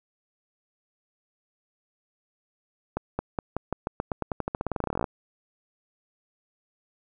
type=accelerating click train; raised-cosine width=1 ms; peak=-13 dBFS; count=28; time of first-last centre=2.97-5.042 s; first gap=220 ms; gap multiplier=0.9; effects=none